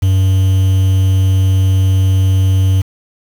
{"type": "tone with quantisation", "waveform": "triangle", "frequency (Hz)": 95, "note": "F#2", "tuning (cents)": 46, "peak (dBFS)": -6, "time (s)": [0.02, 2.82], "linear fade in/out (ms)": 10, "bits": 5, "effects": []}